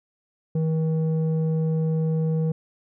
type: tone with low-pass filter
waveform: square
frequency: 159.6 Hz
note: D#3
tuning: 44 cents sharp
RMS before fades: -23 dBFS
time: 0.55-2.52 s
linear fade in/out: 5 ms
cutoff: 360 Hz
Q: 3.4
effects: none